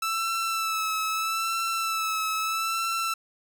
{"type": "tone with vibrato", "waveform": "sawtooth", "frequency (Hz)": 1318.5, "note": "E6", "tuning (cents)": 0, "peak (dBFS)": -22, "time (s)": [0.02, 3.14], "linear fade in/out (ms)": 5, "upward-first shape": "sine", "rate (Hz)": 0.78, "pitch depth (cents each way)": 33, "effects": []}